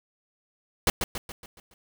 pink noise with echo, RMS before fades -21 dBFS, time 0.87-0.9 s, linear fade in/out 2 ms, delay 140 ms, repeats 6, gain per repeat -6 dB, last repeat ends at 1.74 s, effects none

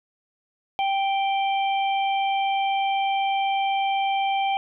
harmonic tone, 784 Hz, G5, in tune, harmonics 1 / 3 / 4, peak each -21 / -31 / -33 dBFS, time 0.79-4.57 s, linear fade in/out 0 ms, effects none

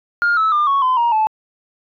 sine tone with pitch steps, 1412 / 1302.3 / 1201.1 / 1107.8 / 1021.8 / 942.4 / 869.2 Hz, F6 / E6 / D6 / C#6 / C6 / A#5 / A5, +19 / -21 / +39 / -1 / -41 / +19 / -21 cents, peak -11 dBFS, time 0.22-1.27 s, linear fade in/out 0 ms, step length 150 ms, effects tanh soft clip ceiling -10 dBFS

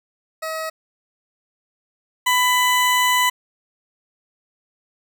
20% pulse tone pair in turn, 638 / 997.2 Hz, D#5 / B5, +43 / +16 cents, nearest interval minor sixth, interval 773 cents, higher second, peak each -20 / -10 dBFS, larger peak second, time 0.42-0.7 / 2.26-3.3 s, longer second, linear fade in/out 10 ms, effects none

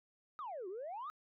sine exponential two-way sweep, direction down then up, 1297 to 351.5 to 1297 Hz, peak -40 dBFS, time 0.39-1.1 s, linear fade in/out 0 ms, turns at 0.68 s, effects tanh soft clip ceiling -38 dBFS

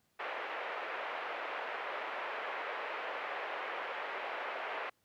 pink band-pass noise, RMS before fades -40 dBFS, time 0.19-4.9 s, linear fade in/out 10 ms, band 500 to 2500 Hz, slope 24 dB/octave, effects pink hiss -75 dBFS RMS until 5.04 s + high-pass 100 Hz 12 dB/octave

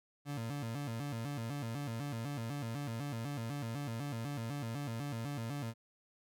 30% pulse tone with vibrato, 128.4 Hz, C3, 32 cents flat, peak -35 dBFS, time 0.25-5.74 s, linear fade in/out 50 ms, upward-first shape square, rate 4 Hz, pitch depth 200 cents each way, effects none

